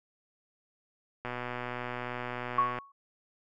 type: click train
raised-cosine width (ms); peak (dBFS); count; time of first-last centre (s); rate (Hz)
0.5; -21; 190; 1.25-2.787; 123
type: tone with exponential decay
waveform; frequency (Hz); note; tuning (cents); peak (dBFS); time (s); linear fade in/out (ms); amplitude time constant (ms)
sine; 1108.7; C#6; 0; -19; 2.58-2.92; 5; 73
effects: none